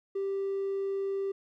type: tone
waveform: triangle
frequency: 392 Hz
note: G4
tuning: in tune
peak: -26 dBFS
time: 0.15-1.32 s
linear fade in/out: 10 ms
effects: tanh soft clip ceiling -25 dBFS